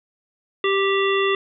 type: harmonic tone with a mistuned harmonic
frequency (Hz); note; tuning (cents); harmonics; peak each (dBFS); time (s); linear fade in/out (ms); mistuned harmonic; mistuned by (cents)
392; G4; 0; 1 / 3 / 5 / 7 / 9; -19 / -24 / -26 / -27 / -29; 0.64-1.35; 2; 9; -31
effects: none